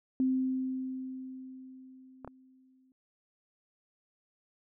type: tone with exponential decay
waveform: sine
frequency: 260 Hz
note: C4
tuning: 11 cents flat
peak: -24 dBFS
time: 0.2-2.92 s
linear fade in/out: 1 ms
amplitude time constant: 590 ms
type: clicks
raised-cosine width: 1 ms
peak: -28 dBFS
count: 2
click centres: 2.247 / 2.276 s
effects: none